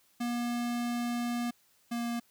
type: tone pair in turn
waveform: square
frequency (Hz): 239.4 / 236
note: A#3 / A#3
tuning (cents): +46 / +22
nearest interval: unison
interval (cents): 24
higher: first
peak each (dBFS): -31 / -32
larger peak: first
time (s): 0.2-1.51 / 1.91-2.2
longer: first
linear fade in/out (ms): 10
effects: white hiss -67 dBFS RMS until 2.3 s